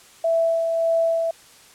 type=tone with tremolo; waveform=sine; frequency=661 Hz; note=E5; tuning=5 cents sharp; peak=-16 dBFS; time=0.24-1.31 s; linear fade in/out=5 ms; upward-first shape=sine; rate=1.7 Hz; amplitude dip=35%; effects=white hiss -49 dBFS RMS until 1.74 s + low-pass 10000 Hz 12 dB/octave